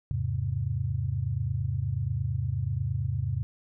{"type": "chord", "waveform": "sine", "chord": "E augmented", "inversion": "none", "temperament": "equal with one note detuned", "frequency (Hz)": [82.41, 103.83, 132.33], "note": ["E2", "G#2", "B#2"], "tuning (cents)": [0, 0, 20], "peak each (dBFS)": [-33, -30, -30], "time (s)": [0.11, 3.43], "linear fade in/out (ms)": 0, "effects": []}